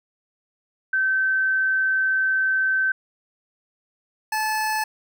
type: tone pair in turn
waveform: sine / 25% pulse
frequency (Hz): 1542 / 866.2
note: G6 / A5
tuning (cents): -29 / -27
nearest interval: minor seventh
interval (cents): 998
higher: first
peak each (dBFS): -18 / -18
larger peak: neither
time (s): 0.93-2.92 / 4.32-4.84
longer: first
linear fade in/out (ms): 5
effects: none